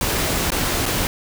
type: noise with dropouts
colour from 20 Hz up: pink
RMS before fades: -21 dBFS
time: 0.01-1.07 s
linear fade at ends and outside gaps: 1 ms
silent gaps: 0.504-0.519 / 0.857-0.862 s
effects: none